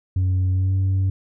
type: tone with pitch glide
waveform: sine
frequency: 92.7 to 95.36 Hz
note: F#2 to G2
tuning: +4 to -47 cents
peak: -14 dBFS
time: 0.16-1.1 s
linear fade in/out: 5 ms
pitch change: +49 cents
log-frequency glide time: 0.52-0.73 s
effects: tanh soft clip ceiling -16 dBFS